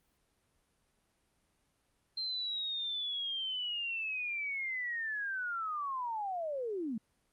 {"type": "linear sweep", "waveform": "sine", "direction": "down", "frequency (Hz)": [4158, 205.2], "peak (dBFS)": -34, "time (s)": [2.17, 6.98], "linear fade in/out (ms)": 5, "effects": ["pink hiss -75 dBFS RMS until 7.32 s", "Opus 32 kbps"]}